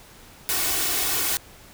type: noise with comb filter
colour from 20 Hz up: white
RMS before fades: -24 dBFS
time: 0.49-1.37 s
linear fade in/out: 0 ms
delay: 2.7 ms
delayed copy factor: +0.65
effects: pink hiss -48 dBFS RMS until 1.73 s